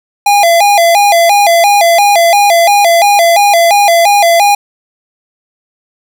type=tone with vibrato; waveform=square; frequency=743 Hz; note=F#5; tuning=7 cents sharp; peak=-5 dBFS; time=0.26-4.55 s; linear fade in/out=5 ms; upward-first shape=square; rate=2.9 Hz; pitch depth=160 cents each way; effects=none